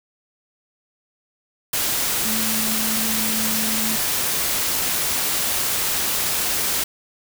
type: tone in noise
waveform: sine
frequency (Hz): 220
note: A3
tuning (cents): 0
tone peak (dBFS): -27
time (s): 2.25-3.96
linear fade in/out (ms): 5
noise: white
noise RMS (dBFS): -22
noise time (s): 1.73-6.84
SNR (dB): -8
effects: none